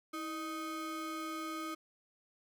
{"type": "ring-modulated tone", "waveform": "square", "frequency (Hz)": 466.2, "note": "A#4", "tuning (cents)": 0, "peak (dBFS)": -36, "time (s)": [0.13, 1.75], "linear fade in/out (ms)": 10, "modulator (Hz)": 788, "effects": []}